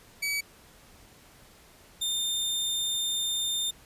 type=tone pair in turn; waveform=sawtooth; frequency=2278 / 3616 Hz; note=C#7 / A7; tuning=+47 / +47 cents; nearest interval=minor sixth; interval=800 cents; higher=second; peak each=-24 dBFS; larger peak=neither; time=0.22-0.41 / 2.01-3.71 s; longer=second; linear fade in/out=10 ms; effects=pink hiss -55 dBFS RMS until 3.85 s + resampled to 32000 Hz

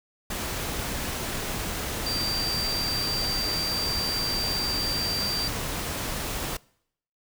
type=tone in noise; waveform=sine; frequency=4699 Hz; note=D8; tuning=in tune; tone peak=-27 dBFS; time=2.06-5.48 s; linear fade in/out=5 ms; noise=pink; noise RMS=-31 dBFS; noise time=0.3-6.57 s; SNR=+1 dB; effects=noise-tail reverb RT60 0.7 s tail -24 dB re dry

